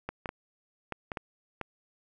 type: clicks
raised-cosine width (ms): 0.5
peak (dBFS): -19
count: 7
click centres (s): 0.09 / 0.258 / 0.291 / 0.923 / 1.118 / 1.172 / 1.613
effects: none